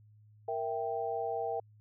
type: chord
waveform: sine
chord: E diminished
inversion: second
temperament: equal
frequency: 466.2 / 659.3 / 784 Hz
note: Bb4 / E5 / G5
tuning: 0 / 0 / 0 cents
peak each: -36 / -37 / -36 dBFS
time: 0.48-1.6 s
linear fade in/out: 5 ms
effects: added 106 Hz sine -57 dBFS peak until 1.8 s